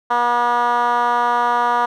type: tone with band-pass filter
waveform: 10% pulse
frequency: 240.7 Hz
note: B3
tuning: 44 cents flat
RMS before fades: -17 dBFS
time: 0.1-1.86 s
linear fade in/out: 10 ms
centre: 1000 Hz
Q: 2.4
effects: none